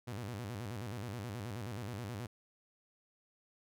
sawtooth tone with vibrato, 110 Hz, A2, in tune, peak -36 dBFS, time 0.07-2.27 s, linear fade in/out 10 ms, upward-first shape square, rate 9.4 Hz, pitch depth 180 cents each way, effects none

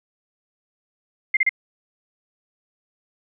sine tone bursts, 2100 Hz, C7, 6 cents sharp, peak -14 dBFS, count 3, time 1.34-1.493 s, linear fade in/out 5 ms, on 29 ms, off 33 ms, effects none

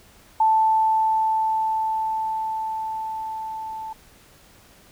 sine tone with level ramp, 880 Hz, A5, in tune, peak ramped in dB -14 to -30 dBFS, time 0.4-3.93 s, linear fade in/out 5 ms, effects pink hiss -52 dBFS RMS until 4.91 s

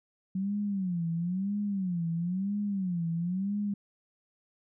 sine tone with vibrato, 185 Hz, F#3, in tune, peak -28 dBFS, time 0.35-3.74 s, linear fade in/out 5 ms, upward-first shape sine, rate 1 Hz, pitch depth 190 cents each way, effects none

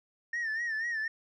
sine tone with vibrato, 1822 Hz, A#6, 40 cents flat, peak -28 dBFS, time 0.33-1.08 s, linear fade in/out 5 ms, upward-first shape sine, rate 4.1 Hz, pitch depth 84 cents each way, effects tanh soft clip ceiling -29 dBFS

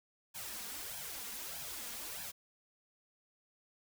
white noise with flanger, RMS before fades -44 dBFS, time 0.34-2.32 s, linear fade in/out 20 ms, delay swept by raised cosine 1.2 to 4.3 ms, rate 1.6 Hz, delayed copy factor +0.8, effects none

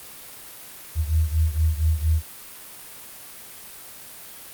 sine beating tone pair, 77.78 / 82.08 Hz, D#2 / E2, 0 / -7 cents, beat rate 4.3 Hz, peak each -20 / -23 dBFS, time 0.95-2.23 s, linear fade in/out 50 ms, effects white hiss -41 dBFS RMS until 4.53 s + Opus 32 kbps

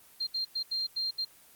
sine tone bursts at uneven times, 4186 Hz, C8, in tune, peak -29 dBFS, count 6, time 0.2-0.27 / 0.34-0.45 / 0.55-0.63 / 0.71-0.87 / 0.96-1.11 / 1.18-1.25 s, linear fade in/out 10 ms, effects white hiss -57 dBFS RMS until 1.55 s + Opus 24 kbps

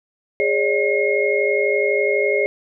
sine tone cluster, 412.6 / 549 / 601 / 2151 Hz, G#4 / C#5 / D5 / C7, -11 / -17 / +40 / +47 cents, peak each -19 / -22 / -24 / -21 dBFS, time 0.4-2.46 s, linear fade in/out 0 ms, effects none

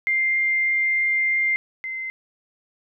sine tone pair in turn, 2101 / 2071 Hz, C7 / C7, +7 / -18 cents, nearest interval unison, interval 25 cents, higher first, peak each -18 / -27 dBFS, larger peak first, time 0.07-1.56 / 1.84-2.1 s, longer first, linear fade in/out 0 ms, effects none

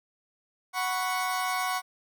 30% pulse chord, F# suspended fourth, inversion none, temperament equal, 740 / 987.8 / 1108.7 Hz, F#5 / B5 / C#6, 0 / 0 / 0 cents, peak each -28 / -33 / -28 dBFS, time 0.73-1.82 s, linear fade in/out 50 ms, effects none

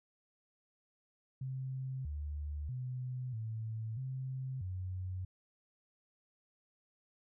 sine tone with pitch steps, 131.4 / 73.9 / 126.7 / 111.1 / 131 / 92.4 Hz, C3 / D2 / B2 / A2 / C3 / F#2, +8 / +11 / +45 / +17 / +2 / -2 cents, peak -37 dBFS, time 1.41-5.25 s, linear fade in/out 5 ms, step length 640 ms, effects none

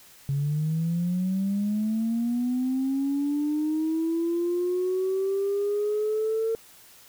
sine linear sweep, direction up, 137.1 to 452.2 Hz, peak -22 dBFS, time 0.29-6.55 s, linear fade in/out 0 ms, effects tanh soft clip ceiling -19 dBFS + white hiss -52 dBFS RMS until 7.08 s

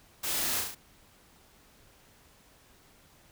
white noise with echo, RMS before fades -33 dBFS, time 0.23-0.61 s, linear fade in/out 10 ms, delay 35 ms, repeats 4, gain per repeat -3 dB, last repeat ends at 0.75 s, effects pink hiss -60 dBFS RMS until 3.31 s

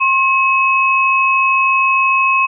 sine tone pair together, 1070.2 / 2563 Hz, C6 / E7, +39 / -49 cents, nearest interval octave + minor third, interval 1512 cents, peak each -13 dBFS, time 0-2.47 s, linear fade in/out 20 ms, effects none

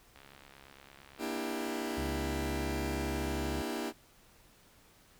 click train, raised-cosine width 0.3 ms, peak -37 dBFS, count 128, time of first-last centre 0.16-2.006 s, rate 68.8 Hz
sawtooth chord, E half-diminished seventh, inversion second, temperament just, 237.3 / 296.7 / 329.6 / 395.6 Hz, Bb3 / D4 / E4 / G4, +31 / +18 / 0 / +16 cents, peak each -36 dBFS, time 1.18-3.93 s, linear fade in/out 50 ms
harmonic tone, 69.3 Hz, C#2, in tune, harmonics 1 / 2 / 3, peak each -37 / -43 / -47 dBFS, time 1.97-3.62 s, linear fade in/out 10 ms
effects pink hiss -62 dBFS RMS until 5.19 s

